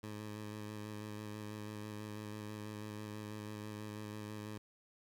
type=tone with vibrato; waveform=15% pulse; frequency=105.9 Hz; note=G#2; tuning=34 cents sharp; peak=-37 dBFS; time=0.03-4.58 s; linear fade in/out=5 ms; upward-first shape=square; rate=6.1 Hz; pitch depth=18 cents each way; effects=11-bit